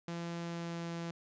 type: tone with pitch glide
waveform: sawtooth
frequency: 170 to 168.63 Hz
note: F3 to E3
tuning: -46 to +40 cents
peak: -34 dBFS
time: 0.08-1.11 s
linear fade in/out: 2 ms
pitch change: -14 cents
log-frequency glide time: 0.4-0.96 s
effects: resampled to 16000 Hz